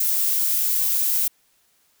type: noise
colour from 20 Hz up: violet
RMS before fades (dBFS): -21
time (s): 0-1.28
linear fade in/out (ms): 5
effects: white hiss -63 dBFS RMS until 2 s